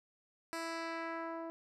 10% pulse tone with low-pass filter sweep, 330 Hz, E4, 2 cents sharp, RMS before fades -41 dBFS, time 0.53-1.5 s, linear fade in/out 0 ms, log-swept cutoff 11000 to 670 Hz, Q 0.92, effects none

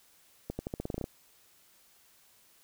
accelerating click train, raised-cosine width 2 ms, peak -21 dBFS, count 11, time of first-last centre 0.5-1.041 s, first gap 90 ms, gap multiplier 0.88, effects white hiss -63 dBFS RMS until 2.63 s

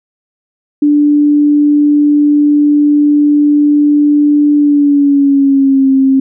sine tone with pitch glide, 293.6 to 267.7 Hz, D4 to C4, 0 to +40 cents, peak -5 dBFS, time 0.82-6.2 s, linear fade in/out 5 ms, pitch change -160 cents, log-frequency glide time 4.55-5.9 s, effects none

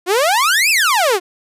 sawtooth exponential two-way sweep, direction up then down, 340 to 2702 to 340 Hz, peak -8 dBFS, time 0.06-1.2 s, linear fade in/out 50 ms, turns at 0.7 s, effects resampled to 32000 Hz

